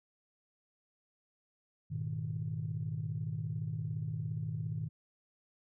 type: chord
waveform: sine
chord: G# minor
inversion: none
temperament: equal with one note detuned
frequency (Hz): 103.83 / 121.21 / 155.56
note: G#2 / B2 / D#3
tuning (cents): 0 / -32 / 0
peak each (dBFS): -39 / -39 / -37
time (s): 1.9-4.89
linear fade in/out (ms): 20
effects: tanh soft clip ceiling -26 dBFS